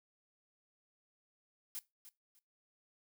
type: noise with echo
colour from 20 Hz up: blue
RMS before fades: -42 dBFS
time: 1.75-1.79 s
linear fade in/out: 0 ms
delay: 300 ms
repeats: 2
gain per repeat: -13 dB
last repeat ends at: 2.39 s
effects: noise-tail reverb RT60 0.2 s tail -19 dB re dry